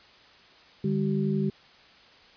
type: tone cluster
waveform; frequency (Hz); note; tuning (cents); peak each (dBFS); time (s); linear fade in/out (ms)
sine; 149.3 / 200.6 / 383.1; D3 / G3 / G4; +29 / +40 / -40; -28 / -26 / -31; 0.84-1.5; 5
effects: white hiss -54 dBFS RMS until 2.36 s + resampled to 11025 Hz